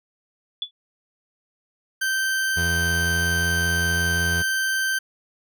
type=tone with exponential decay; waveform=sine; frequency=3444 Hz; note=A7; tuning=38 cents flat; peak=-20 dBFS; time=0.62-0.71 s; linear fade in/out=2 ms; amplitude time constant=18 ms
type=tone; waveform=40% pulse; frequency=1556 Hz; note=G6; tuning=13 cents flat; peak=-20 dBFS; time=2.01-4.99 s; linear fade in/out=10 ms
type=tone with pitch glide; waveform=30% pulse; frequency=84.8 to 85.39 Hz; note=E2 to F2; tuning=+50 to -38 cents; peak=-22 dBFS; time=2.56-4.43 s; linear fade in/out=20 ms; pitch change=+12 cents; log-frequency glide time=2.97-3.42 s
effects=none